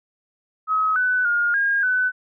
sine tone with pitch steps, 1276 / 1498 / 1421 / 1623 / 1503 Hz, D#6 / F#6 / F6 / G#6 / F#6, +43 / +21 / +30 / -40 / +27 cents, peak -17 dBFS, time 0.67-2.12 s, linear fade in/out 50 ms, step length 290 ms, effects none

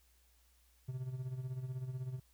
triangle tone with tremolo, 128.6 Hz, C3, 30 cents flat, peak -34 dBFS, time 0.88-2.2 s, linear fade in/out 10 ms, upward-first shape sine, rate 16 Hz, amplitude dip 65%, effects added 60 Hz sine -68 dBFS peak until 2.33 s + white hiss -72 dBFS RMS until 2.33 s

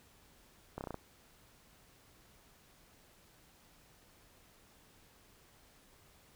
slowing click train, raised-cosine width 1 ms, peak -26 dBFS, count 6, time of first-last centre 0.78-0.943 s, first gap 29 ms, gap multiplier 1.06, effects pink hiss -64 dBFS RMS until 6.35 s

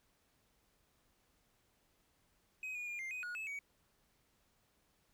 triangle tone with pitch steps, 2526 / 2446 / 2413 / 2104 / 2501 / 1448 / 2601 / 2258 Hz, D#7 / D#7 / D7 / C7 / D#7 / F#6 / E7 / C#7, +26 / -30 / +46 / +9 / +8 / -38 / -24 / +31 cents, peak -39 dBFS, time 2.63-3.59 s, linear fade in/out 2 ms, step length 120 ms, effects pink hiss -75 dBFS RMS until 5.13 s

